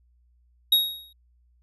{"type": "tone with exponential decay", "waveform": "square", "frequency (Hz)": 3775, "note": "A#7", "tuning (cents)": 21, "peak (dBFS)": -14, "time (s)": [0.72, 1.13], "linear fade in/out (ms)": 5, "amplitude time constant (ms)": 87, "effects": ["added 60 Hz sine -59 dBFS peak until 1.62 s", "resampled to 32000 Hz"]}